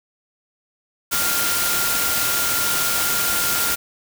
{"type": "tone in noise", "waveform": "sine", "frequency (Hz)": 1400, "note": "F6", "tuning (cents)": 4, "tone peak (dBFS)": -26, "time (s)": [1.11, 3.76], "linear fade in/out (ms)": 20, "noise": "white", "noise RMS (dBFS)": -21, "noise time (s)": [1.11, 3.76], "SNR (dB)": -8, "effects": []}